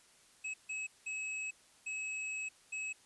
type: tone bursts at uneven times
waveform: square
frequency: 2573 Hz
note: E7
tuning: 43 cents flat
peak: -38 dBFS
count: 5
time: 0.44-0.54 / 0.69-0.87 / 1.06-1.51 / 1.86-2.49 / 2.72-2.93 s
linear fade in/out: 10 ms
effects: white hiss -64 dBFS RMS until 3.05 s + resampled to 24000 Hz